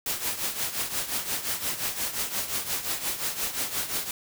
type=noise with tremolo; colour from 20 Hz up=white; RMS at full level=-27 dBFS; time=0.06-4.11 s; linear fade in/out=2 ms; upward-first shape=triangle; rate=5.7 Hz; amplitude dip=75%; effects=none